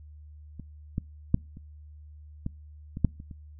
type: clicks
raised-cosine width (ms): 5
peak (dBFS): -26 / -16 / -8 / -30 / -18 / -22 / -8 / -30 / -30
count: 9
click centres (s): 0.597 / 0.981 / 1.344 / 1.571 / 2.464 / 2.971 / 3.047 / 3.201 / 3.312
effects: noise-tail reverb RT60 0.3 s tail -26 dB re dry + added 75 Hz sine -45 dBFS peak until 3.59 s